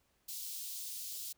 white high-pass noise, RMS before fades -43 dBFS, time 0.28-1.33 s, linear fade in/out 10 ms, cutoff 3500 Hz, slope 24 dB/octave, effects pink hiss -75 dBFS RMS until 1.37 s

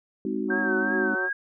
sine chord, Ab dominant seventh, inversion none, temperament just, 207.7 / 259.6 / 311.5 / 373.8 Hz, Ab3 / C4 / Eb4 / Gb4, 0 / -13 / +2 / +18 cents, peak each -31 dBFS, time 0.25-1.15 s, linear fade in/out 2 ms
harmonic tone, 185 Hz, F#3, in tune, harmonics 2 / 3 / 4 / 5 / 6 / 7, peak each -31 / -35 / -37 / -39 / -41 / -42 dBFS, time 0.48-1.3 s, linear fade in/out 50 ms
sine tone with vibrato, 1568 Hz, G6, in tune, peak -25 dBFS, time 0.5-1.33 s, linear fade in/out 5 ms, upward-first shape triangle, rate 2.8 Hz, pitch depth 85 cents each way
effects none

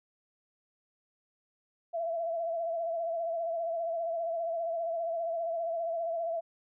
sine tone with vibrato, 669 Hz, E5, 25 cents sharp, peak -30 dBFS, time 1.93-6.41 s, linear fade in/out 20 ms, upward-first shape sine, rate 15 Hz, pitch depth 48 cents each way, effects none

